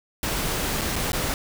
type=noise with dropouts; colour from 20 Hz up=pink; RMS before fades=-26 dBFS; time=0.23-1.34 s; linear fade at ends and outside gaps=1 ms; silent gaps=0.812-0.816 / 0.958-0.962 / 1.12-1.131 s; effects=none